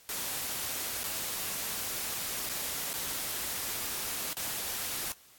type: noise with dropouts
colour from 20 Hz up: white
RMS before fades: -35 dBFS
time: 0.09-5.12 s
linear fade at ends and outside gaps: 0 ms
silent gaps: 1.034-1.04 / 2.49-2.496 / 2.931-2.939 / 4.331-4.369 s
effects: white hiss -58 dBFS RMS until 5.38 s + AAC 64 kbps